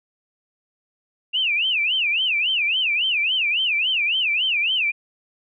sine tone with vibrato, 2695 Hz, E7, 38 cents sharp, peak -18 dBFS, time 1.33-4.92 s, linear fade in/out 20 ms, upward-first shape sine, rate 3.6 Hz, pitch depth 260 cents each way, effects none

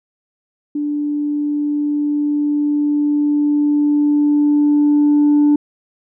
sine tone with level ramp, 293.7 Hz, D4, in tune, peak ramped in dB -17 to -7 dBFS, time 0.75-5.56 s, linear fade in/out 5 ms, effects tanh soft clip ceiling -7 dBFS

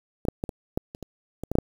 clicks, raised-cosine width 2 ms, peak -17 / -7 / -14 / -18 / -11 / -25 / -23 / -19 / -14 / -7 / -6 dBFS, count 11, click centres 0.252 / 0.285 / 0.439 / 0.492 / 0.775 / 0.949 / 1.027 / 1.436 / 1.516 / 1.554 / 1.586 s, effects 7-bit

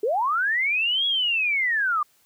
sine linear two-way sweep, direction up then down, 392 to 3354 to 1155 Hz, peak -20 dBFS, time 0.03-2.03 s, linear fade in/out 5 ms, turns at 1.06 s, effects white hiss -62 dBFS RMS until 2.25 s

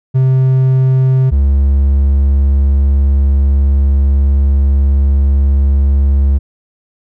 triangle tone pair in turn, 130.9 / 69.18 Hz, C3 / C#2, +1 / -3 cents, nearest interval major seventh, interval 1104 cents, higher first, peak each -5 dBFS, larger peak neither, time 0.14-1.31 / 1.31-6.39 s, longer second, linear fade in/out 20 ms, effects none

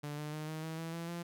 sawtooth tone with pitch steps, 147.1 / 150.36 / 153.7 / 157.11 / 160.6 / 164.16 / 167.81 / 171.53 Hz, D3 / D3 / D#3 / D#3 / E3 / E3 / E3 / F3, +3 / +41 / -21 / +17 / -45 / -7 / +31 / -31 cents, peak -35 dBFS, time 0.03-1.23 s, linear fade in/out 10 ms, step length 150 ms, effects none

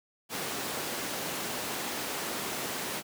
pink high-pass noise, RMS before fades -35 dBFS, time 0.29-3.03 s, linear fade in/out 50 ms, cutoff 230 Hz, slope 12 dB/octave, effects none

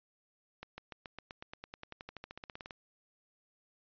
accelerating click train, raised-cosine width 0.3 ms, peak -28 dBFS, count 24, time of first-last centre 0.63-2.708 s, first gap 150 ms, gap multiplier 0.95, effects resampled to 11025 Hz

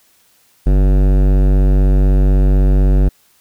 sine tone with hard clipping, 48 Hz, G1, 36 cents flat, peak -10 dBFS, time 0.66-3.09 s, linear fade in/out 10 ms, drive 17 dB, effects white hiss -54 dBFS RMS until 3.4 s

